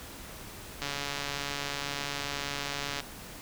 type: click train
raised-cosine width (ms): 0.2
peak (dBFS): -16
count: 311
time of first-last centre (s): 0.82-3.003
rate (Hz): 142
effects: pink hiss -45 dBFS RMS until 3.41 s